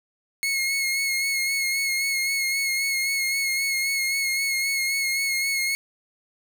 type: tone with vibrato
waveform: sawtooth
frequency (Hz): 2173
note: C#7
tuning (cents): -35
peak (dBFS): -19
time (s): 0.43-5.75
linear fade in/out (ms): 0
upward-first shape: sine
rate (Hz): 3.8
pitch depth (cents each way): 29
effects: none